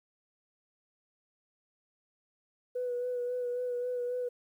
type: tone with vibrato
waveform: sine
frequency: 492.5 Hz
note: B4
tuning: 5 cents flat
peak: -30 dBFS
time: 2.75-4.29 s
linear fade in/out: 10 ms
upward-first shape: sine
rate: 3.7 Hz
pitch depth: 24 cents each way
effects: tanh soft clip ceiling -26 dBFS + 11-bit